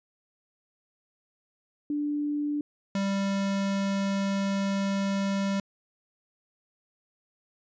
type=tone pair in turn; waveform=sine / square; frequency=293.7 / 196.82 Hz; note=D4 / G3; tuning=0 / +7 cents; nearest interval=perfect fifth; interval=693 cents; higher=first; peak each=-26 dBFS; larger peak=neither; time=1.9-2.61 / 2.95-5.6 s; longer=second; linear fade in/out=2 ms; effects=resampled to 16000 Hz